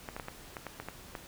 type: clicks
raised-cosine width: 0.5 ms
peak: -23 dBFS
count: 9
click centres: 0.088 / 0.165 / 0.198 / 0.284 / 0.568 / 0.667 / 0.8 / 0.886 / 1.152 s
effects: pink hiss -51 dBFS RMS until 1.27 s